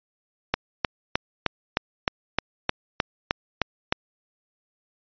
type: click train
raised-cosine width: 0.3 ms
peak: -4 dBFS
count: 12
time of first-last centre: 0.54-3.925 s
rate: 3.25 Hz
effects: resampled to 11025 Hz